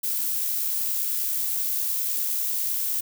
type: noise with amplitude modulation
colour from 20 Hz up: violet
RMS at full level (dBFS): -25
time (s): 0.03-3.01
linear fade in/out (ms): 10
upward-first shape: sine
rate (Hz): 70.1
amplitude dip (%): 25
effects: none